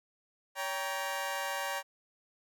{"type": "chord", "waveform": "20% pulse", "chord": "G diminished", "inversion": "second", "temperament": "just", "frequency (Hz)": [564.5, 784, 940.8], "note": ["Db5", "G5", "Bb5"], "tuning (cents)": [31, 0, 16], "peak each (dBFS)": -33, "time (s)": [0.55, 1.83], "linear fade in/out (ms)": 50, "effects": []}